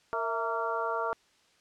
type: harmonic tone with a mistuned harmonic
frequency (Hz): 230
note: A#3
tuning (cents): -23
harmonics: 2 / 3 / 4 / 5 / 6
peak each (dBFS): -35 / -35 / -35 / -35 / -35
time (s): 0.13-1.13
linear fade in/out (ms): 0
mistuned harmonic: 3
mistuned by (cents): -75
effects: white hiss -65 dBFS RMS until 1.6 s + low-pass 6000 Hz 12 dB/octave